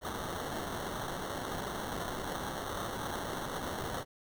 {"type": "noise with sample-and-hold", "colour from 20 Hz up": "white", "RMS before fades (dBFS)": -38, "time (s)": [0.01, 4.05], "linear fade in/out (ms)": 50, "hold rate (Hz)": 2450, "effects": []}